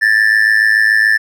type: tone with amplitude modulation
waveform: triangle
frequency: 1760 Hz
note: A6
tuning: in tune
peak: -3 dBFS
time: 0.01-1.18 s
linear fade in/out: 20 ms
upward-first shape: sine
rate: 107 Hz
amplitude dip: 80%
effects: none